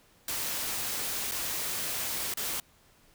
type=noise with dropouts; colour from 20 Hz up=white; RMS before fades=-33 dBFS; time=0.28-2.6 s; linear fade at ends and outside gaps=2 ms; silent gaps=1.313-1.319 / 2.339-2.372 s; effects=pink hiss -62 dBFS RMS until 3.14 s